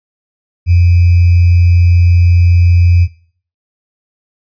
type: tone with sample-and-hold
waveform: sine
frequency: 87.31 Hz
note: F2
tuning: in tune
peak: -4 dBFS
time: 0.66-3.08 s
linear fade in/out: 50 ms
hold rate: 2450 Hz
effects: noise-tail reverb RT60 0.5 s tail -19 dB re dry + resampled to 11025 Hz